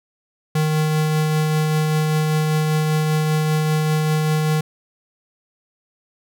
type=tone with tremolo; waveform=square; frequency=154.8 Hz; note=D#3; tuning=9 cents flat; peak=-16 dBFS; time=0.55-4.61 s; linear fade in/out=5 ms; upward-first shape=triangle; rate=5.1 Hz; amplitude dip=25%; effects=none